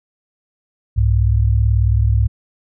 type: tone pair together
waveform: sine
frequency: 65.41 / 103.83 Hz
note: C2 / G#2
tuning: 0 / 0 cents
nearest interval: minor sixth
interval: 800 cents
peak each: -14 dBFS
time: 0.96-2.28 s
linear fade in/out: 20 ms
effects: none